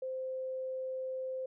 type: tone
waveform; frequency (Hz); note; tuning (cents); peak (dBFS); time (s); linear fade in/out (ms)
sine; 520; C5; -11; -35; 0.02-1.46; 5
effects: none